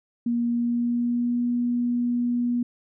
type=tone with pitch glide; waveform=sine; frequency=237 to 241.7 Hz; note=A#3 to B3; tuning=+29 to -37 cents; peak=-21 dBFS; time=0.26-2.63 s; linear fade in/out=5 ms; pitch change=+34 cents; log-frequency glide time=0.47-1.44 s; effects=none